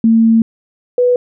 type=tone pair in turn; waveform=sine; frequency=226 / 493.2 Hz; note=A3 / B4; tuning=+47 / -2 cents; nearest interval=octave + major second; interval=1351 cents; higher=second; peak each=-6 / -8 dBFS; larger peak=first; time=0.04-0.42 / 0.98-1.16 s; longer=first; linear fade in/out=2 ms; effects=none